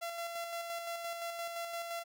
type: tone with tremolo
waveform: sawtooth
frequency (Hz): 680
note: F5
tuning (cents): -46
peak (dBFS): -33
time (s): 0.01-2.04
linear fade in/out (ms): 20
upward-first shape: square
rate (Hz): 5.8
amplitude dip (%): 35
effects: none